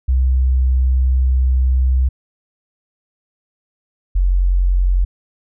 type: tone pair in turn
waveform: sine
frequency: 64.2 / 45.31 Hz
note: C2 / F#1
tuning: -32 / -36 cents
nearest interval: tritone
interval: 604 cents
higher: first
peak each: -11 dBFS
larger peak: neither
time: 0.08-2.09 / 4.15-5.05 s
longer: first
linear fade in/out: 10 ms
effects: none